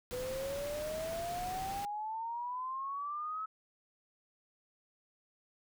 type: noise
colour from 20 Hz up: pink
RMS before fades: -45 dBFS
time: 0.11-1.85 s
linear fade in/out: 0 ms
type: exponential sweep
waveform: sine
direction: up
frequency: 493.9 to 1300 Hz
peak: -36 dBFS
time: 0.12-3.46 s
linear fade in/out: 10 ms
effects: none